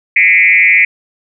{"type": "tone with frequency modulation", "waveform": "sine", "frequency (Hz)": 2200, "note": "C#7", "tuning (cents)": -14, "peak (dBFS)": -5, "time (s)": [0.16, 0.85], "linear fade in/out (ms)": 5, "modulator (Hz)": 172, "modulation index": 1.4, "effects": []}